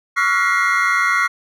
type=tone cluster; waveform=triangle; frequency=1123 / 1359 / 1439 / 1922 / 2114 Hz; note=C#6 / F6 / F#6 / B6 / C7; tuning=+22 / -48 / -49 / -48 / +17 cents; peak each=-19 dBFS; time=0.16-1.28 s; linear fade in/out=20 ms; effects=none